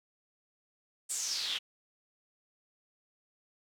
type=noise with band-pass filter sweep; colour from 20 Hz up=pink; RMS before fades=-35 dBFS; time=1.09-1.59 s; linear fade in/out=20 ms; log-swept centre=8500 to 3000 Hz; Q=4.8; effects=none